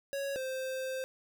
square tone pair in turn, 554.4 / 522.6 Hz, C#5 / C5, 0 / -2 cents, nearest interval minor second, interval 102 cents, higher first, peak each -34 / -35 dBFS, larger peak first, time 0.13-0.36 / 0.36-1.04 s, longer second, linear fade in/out 0 ms, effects none

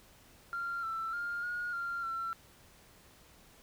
sine tone with pitch steps, 1386 / 1333 / 1406 / 1437 / 1388 / 1351 Hz, F6 / E6 / F6 / F6 / F6 / E6, -14 / +19 / +11 / +49 / -11 / +42 cents, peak -33 dBFS, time 0.53-2.33 s, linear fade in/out 0 ms, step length 300 ms, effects tanh soft clip ceiling -30 dBFS + pink hiss -60 dBFS RMS until 3.62 s

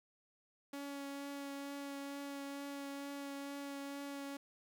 sawtooth tone with vibrato, 280.5 Hz, C#4, 21 cents sharp, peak -39 dBFS, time 0.73-4.37 s, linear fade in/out 5 ms, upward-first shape triangle, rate 2.2 Hz, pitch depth 13 cents each way, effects 12-bit

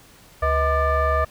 sine tone with frequency modulation, 633 Hz, D#5, 30 cents sharp, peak -16 dBFS, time 0.42-1.25 s, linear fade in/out 10 ms, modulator 561 Hz, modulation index 1.5, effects tanh soft clip ceiling -12 dBFS + pink hiss -50 dBFS RMS until 1.3 s

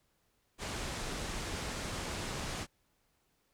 pink low-pass noise, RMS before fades -39 dBFS, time 0.58-2.67 s, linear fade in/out 50 ms, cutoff 9000 Hz, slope 24 dB/octave, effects pink hiss -75 dBFS RMS until 3.53 s

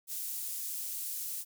pink high-pass noise, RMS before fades -38 dBFS, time 0.07-1.45 s, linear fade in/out 50 ms, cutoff 10000 Hz, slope 12 dB/octave, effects none

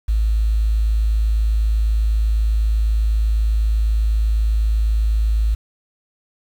sine tone with quantisation, 54 Hz, A1, 32 cents flat, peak -14 dBFS, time 0.08-5.55 s, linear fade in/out 10 ms, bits 7, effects none

